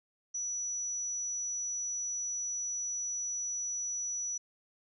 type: tone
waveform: sine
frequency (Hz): 5900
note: F#8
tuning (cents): -6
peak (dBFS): -33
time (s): 0.34-4.38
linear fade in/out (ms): 10
effects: none